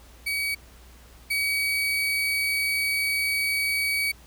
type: tone pair in turn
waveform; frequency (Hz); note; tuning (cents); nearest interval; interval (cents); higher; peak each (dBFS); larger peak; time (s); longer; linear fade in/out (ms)
35% pulse; 2266 / 2266; C#7 / C#7; +37 / +37; unison; 0; neither; -23 / -21; second; 0.26-0.55 / 1.3-4.12; second; 10
effects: added 60 Hz sine -49 dBFS peak until 4.26 s + pink hiss -53 dBFS RMS until 4.26 s